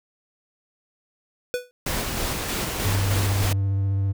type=tone with exponential decay; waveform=square; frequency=493.9 Hz; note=B4; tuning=in tune; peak=-20 dBFS; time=1.54-1.71 s; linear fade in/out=0 ms; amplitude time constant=35 ms
type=noise with tremolo; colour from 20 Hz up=pink; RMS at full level=-26 dBFS; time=1.86-3.53 s; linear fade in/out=5 ms; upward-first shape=square; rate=3.2 Hz; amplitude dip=25%
type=tone with vibrato; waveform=triangle; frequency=98 Hz; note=G2; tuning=in tune; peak=-18 dBFS; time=2.84-4.13 s; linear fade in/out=20 ms; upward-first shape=sine; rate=15 Hz; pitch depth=17 cents each way
effects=none